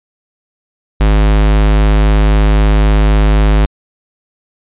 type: tone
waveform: square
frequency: 51.91 Hz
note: G#1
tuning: in tune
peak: -7 dBFS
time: 1-3.66 s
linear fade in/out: 10 ms
effects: resampled to 8000 Hz